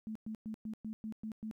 sine tone bursts, 218.4 Hz, A3, 13 cents flat, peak -38 dBFS, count 8, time 0.07-1.512 s, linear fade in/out 0 ms, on 84 ms, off 110 ms, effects 13-bit

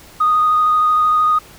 sine tone with vibrato, 1240 Hz, D#6, 6 cents flat, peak -10 dBFS, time 0.2-1.39 s, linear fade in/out 10 ms, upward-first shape square, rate 13 Hz, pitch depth 10 cents each way, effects tanh soft clip ceiling -6 dBFS + pink hiss -42 dBFS RMS until 1.58 s

